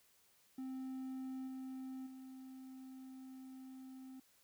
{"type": "tone with level steps", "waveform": "triangle", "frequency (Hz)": 261.6, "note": "C4", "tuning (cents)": 0, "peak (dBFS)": [-40, -42, -48], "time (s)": [0.58, 4.2], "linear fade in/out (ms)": 5, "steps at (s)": [1.47, 2.06], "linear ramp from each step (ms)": 10, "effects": ["white hiss -71 dBFS RMS until 4.43 s"]}